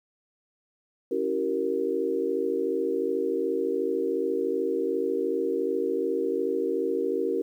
sine chord, C# diminished seventh, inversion none, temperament equal with one note detuned, 277.2 / 329.6 / 383.5 / 466.2 Hz, C#4 / E4 / G4 / Bb4, 0 / 0 / -38 / 0 cents, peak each -33 / -32 / -28 / -28 dBFS, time 1.11-7.42 s, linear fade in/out 5 ms, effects 10-bit

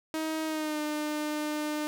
sawtooth tone with pitch glide, 316.1 to 301.5 Hz, D#4 to D4, +27 to +46 cents, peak -26 dBFS, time 0.14-1.87 s, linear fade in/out 0 ms, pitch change -81 cents, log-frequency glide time 0.45-0.8 s, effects none

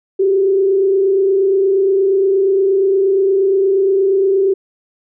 sine tone with frequency modulation, 388.1 Hz, G4, 17 cents flat, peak -10 dBFS, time 0.19-4.54 s, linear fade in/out 10 ms, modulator 28.5 Hz, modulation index 0.51, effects none

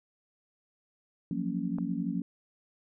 sine chord, Gb major seventh, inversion third, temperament just, 173.43 / 185 / 231.2 / 277.5 Hz, F3 / Gb3 / Bb3 / Db4, -12 / 0 / -14 / +2 cents, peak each -35 dBFS, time 1.31-2.22 s, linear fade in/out 2 ms
click, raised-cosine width 1 ms, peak -28 dBFS, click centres 1.785 s
effects none

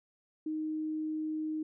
sine tone, 311.1 Hz, D#4, in tune, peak -32 dBFS, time 0.46-1.63 s, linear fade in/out 5 ms, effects none

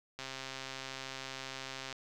click train, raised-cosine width 0.2 ms, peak -24 dBFS, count 232, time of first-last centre 0.19-1.927 s, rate 133 Hz, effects none

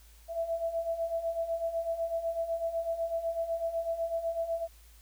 sine beating tone pair, 659.3 / 667.3 Hz, E5 / E5, 0 / +21 cents, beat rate 8 Hz, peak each -36 / -31 dBFS, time 0.28-4.68 s, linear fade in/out 50 ms, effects added 55 Hz sine -54 dBFS peak until 5.01 s + white hiss -61 dBFS RMS until 5.01 s

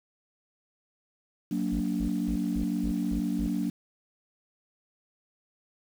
sine chord, Gb augmented, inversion none, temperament just, 185 / 231.2 / 289.1 Hz, Gb3 / Bb3 / D4, 0 / -14 / -27 cents, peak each -30 dBFS, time 1.51-3.7 s, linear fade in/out 5 ms
triangle tone bursts, 52.9 Hz, G#1, 33 cents sharp, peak -28 dBFS, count 7, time 1.72-3.476 s, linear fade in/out 10 ms, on 88 ms, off 190 ms
effects tanh soft clip ceiling -19 dBFS + 8-bit

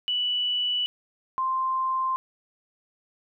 sine tone pair in turn, 2960 / 1046.5 Hz, F#7 / C6, 0 / 0 cents, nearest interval octave + tritone, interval 1800 cents, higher first, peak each -23 / -23 dBFS, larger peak neither, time 0.08-0.86 / 1.38-2.16 s, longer neither, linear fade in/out 0 ms, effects none

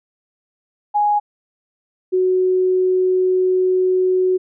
sine tone pair in turn, 830.6 / 370 Hz, G#5 / F#4, 0 / 0 cents, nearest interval octave + major second, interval 1400 cents, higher first, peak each -13 dBFS, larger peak neither, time 0.94-1.2 / 2.12-4.38 s, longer second, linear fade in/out 20 ms, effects none

